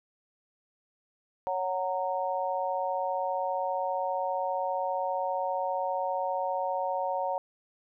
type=chord; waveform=sine; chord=F# major; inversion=second; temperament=just; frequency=555 / 740 / 925 Hz; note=C#5 / F#5 / A#5; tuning=+2 / 0 / -14 cents; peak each=-32 dBFS; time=1.47-7.38 s; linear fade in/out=0 ms; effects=none